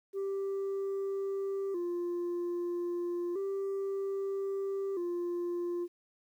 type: tone with vibrato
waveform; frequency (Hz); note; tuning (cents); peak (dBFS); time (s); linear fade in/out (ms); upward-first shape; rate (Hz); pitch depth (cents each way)
sine; 370; F#4; 0; -29; 0.13-5.88; 50; square; 0.31; 100
effects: tanh soft clip ceiling -31 dBFS + 11-bit